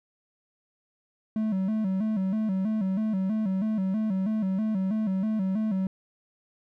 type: tone with vibrato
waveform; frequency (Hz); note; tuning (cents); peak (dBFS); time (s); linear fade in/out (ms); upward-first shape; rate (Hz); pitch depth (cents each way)
triangle; 203.2; G#3; -38; -22; 1.36-5.87; 2; square; 3.1; 120
effects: none